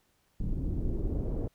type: noise with low-pass filter sweep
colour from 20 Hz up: brown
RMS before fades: -31 dBFS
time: 0.4-1.48 s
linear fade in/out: 5 ms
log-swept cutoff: 250 to 520 Hz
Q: 1.7
effects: pink hiss -71 dBFS RMS until 1.54 s